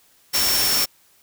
sine tone in noise, 5440 Hz, F8, 46 cents flat, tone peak -21 dBFS, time 0.33-0.86 s, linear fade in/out 20 ms, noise white, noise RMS -21 dBFS, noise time 0.33-0.86 s, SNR -3 dB, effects white hiss -57 dBFS RMS until 1.22 s

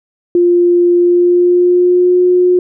sine tone with pitch glide, 350 to 360.3 Hz, F4 to F#4, +4 to -46 cents, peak -6 dBFS, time 0.35-2.59 s, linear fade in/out 2 ms, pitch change +50 cents, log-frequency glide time 0.96-2.19 s, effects none

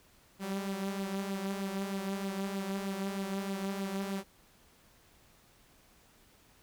sawtooth tone with flanger, 195.4 Hz, G3, 5 cents flat, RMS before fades -36 dBFS, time 0.39-4.24 s, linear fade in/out 50 ms, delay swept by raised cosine 0.23 to 5.43 ms, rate 3.2 Hz, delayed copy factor +0.5, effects pink hiss -63 dBFS RMS until 6.62 s

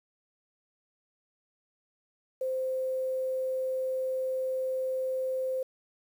sine tone with quantisation, 520 Hz, C5, 11 cents flat, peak -28 dBFS, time 2.41-5.63 s, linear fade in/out 5 ms, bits 9, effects none

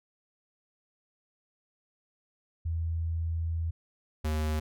sine / square tone pair in turn, 82.41 / 77.18 Hz, E2 / D#2, 0 / -13 cents, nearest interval minor second, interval 113 cents, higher first, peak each -28 dBFS, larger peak neither, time 2.65-3.71 / 4.24-4.6 s, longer first, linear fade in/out 10 ms, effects none

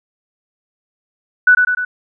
sine tone with echo, 1486 Hz, F#6, 7 cents sharp, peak -5 dBFS, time 1.47-1.55 s, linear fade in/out 5 ms, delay 100 ms, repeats 3, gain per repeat -4 dB, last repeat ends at 1.85 s, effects none

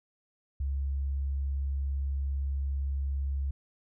sine tone, 68.8 Hz, C#2, 12 cents flat, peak -28 dBFS, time 0.6-3.51 s, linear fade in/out 5 ms, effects none

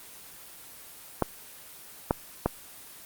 clicks, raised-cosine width 1 ms, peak -8 dBFS, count 3, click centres 1.223 / 2.109 / 2.46 s, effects white hiss -47 dBFS RMS until 3.05 s + Opus 24 kbps

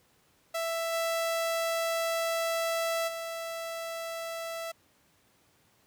sawtooth tone with level steps, 662 Hz, E5, 7 cents sharp, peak -26 / -24 / -31 dBFS, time 0.54-4.72 s, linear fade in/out 10 ms, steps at 0.92 / 3.07 s, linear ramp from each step 20 ms, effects pink hiss -66 dBFS RMS until 5.86 s + high-pass 80 Hz 12 dB/octave

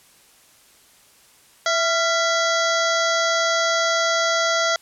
harmonic tone with a mistuned harmonic, 662 Hz, E5, 7 cents sharp, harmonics 1 / 2 / 3 / 5 / 6 / 7 / 8 / 9 / 10, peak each -22 / -22 / -26 / -28 / -32 / -30 / -33 / -31 / -33 dBFS, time 1.66-4.76 s, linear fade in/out 2 ms, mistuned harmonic 2, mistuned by +72 cents, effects white hiss -53 dBFS RMS until 4.81 s + low-pass 12000 Hz 12 dB/octave

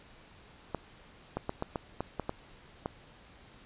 clicks, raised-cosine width 1 ms, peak -18 dBFS, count 9, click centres 0.747 / 1.37 / 1.494 / 1.624 / 1.758 / 2.006 / 2.197 / 2.294 / 2.859 s, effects pink hiss -56 dBFS RMS until 3.65 s + resampled to 8000 Hz

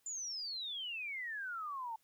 sine exponential sweep, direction down, 7210 to 875 Hz, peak -39 dBFS, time 0.06-1.96 s, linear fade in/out 5 ms, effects white hiss -75 dBFS RMS until 2.03 s

